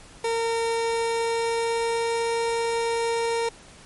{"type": "tone with pitch glide", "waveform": "30% pulse", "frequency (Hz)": [458.9, 462.6], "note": ["A#4", "A#4"], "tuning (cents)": [-27, -13], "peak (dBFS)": -20, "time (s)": [0.24, 3.49], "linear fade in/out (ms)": 5, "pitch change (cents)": 14, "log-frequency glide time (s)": [0.63, 2.21], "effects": ["pink hiss -48 dBFS RMS until 3.85 s", "MP3 48 kbps"]}